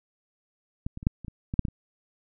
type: clicks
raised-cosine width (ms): 5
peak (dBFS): -18 / -24 / -26 / -9 / -27 / -25 / -18 / -6 / -15 / -26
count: 10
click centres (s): 0.865 / 0.974 / 1.029 / 1.069 / 1.247 / 1.282 / 1.539 / 1.593 / 1.652 / 1.684
effects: none